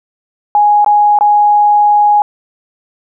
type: tone with dropouts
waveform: sine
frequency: 830.6 Hz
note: G#5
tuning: in tune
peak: -5 dBFS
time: 0.55-2.22 s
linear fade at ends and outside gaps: 1 ms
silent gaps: 0.846-0.862 / 1.188-1.209 s
effects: none